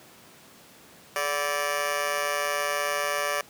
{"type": "tone with amplitude modulation", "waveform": "15% pulse", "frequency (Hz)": 581, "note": "D5", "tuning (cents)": -19, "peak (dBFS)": -15, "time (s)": [1.16, 3.41], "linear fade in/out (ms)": 2, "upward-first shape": "sine", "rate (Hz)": 155, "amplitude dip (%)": 90, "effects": ["pink hiss -51 dBFS RMS until 3.49 s", "high-pass 150 Hz 12 dB/octave"]}